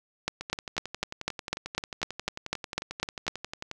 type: two click trains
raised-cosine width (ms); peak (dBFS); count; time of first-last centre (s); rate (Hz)
0.2; -18 / -10; 38 / 13; 0.41-3.714 / 0.28-3.28; 11.2 / 4
effects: none